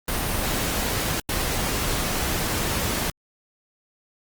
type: noise bursts at uneven times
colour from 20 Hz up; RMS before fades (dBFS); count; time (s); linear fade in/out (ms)
pink; -25; 2; 0.08-1.2 / 1.29-3.1; 2
effects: Opus 32 kbps